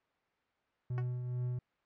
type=tone with tremolo; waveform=triangle; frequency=123.9 Hz; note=B2; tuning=6 cents sharp; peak=-30 dBFS; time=0.9-1.59 s; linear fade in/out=5 ms; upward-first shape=triangle; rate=2.3 Hz; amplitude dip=45%
type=tone with exponential decay; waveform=10% pulse; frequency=370 Hz; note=F#4; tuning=in tune; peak=-30 dBFS; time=0.98-1.06 s; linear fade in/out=0 ms; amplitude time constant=17 ms
effects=white hiss -75 dBFS RMS until 1.85 s + low-pass 2000 Hz 12 dB/octave